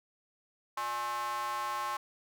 square tone with high-pass filter, 119.4 Hz, A#2, 42 cents sharp, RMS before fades -35 dBFS, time 0.77-1.97 s, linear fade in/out 5 ms, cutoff 1000 Hz, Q 6.4, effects none

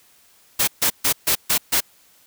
white noise bursts, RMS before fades -18 dBFS, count 6, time 0.59-1.806 s, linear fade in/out 10 ms, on 86 ms, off 140 ms, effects white hiss -55 dBFS RMS until 2.26 s

